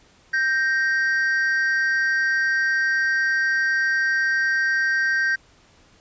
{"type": "tone pair together", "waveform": "triangle", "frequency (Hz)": [1568, 1864.7], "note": ["G6", "A#6"], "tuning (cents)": [0, 0], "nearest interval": "minor third", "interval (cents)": 300, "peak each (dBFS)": [-18, -22], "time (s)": [0.33, 5.36], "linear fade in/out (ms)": 10, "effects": ["pink hiss -55 dBFS RMS until 6 s", "resampled to 16000 Hz"]}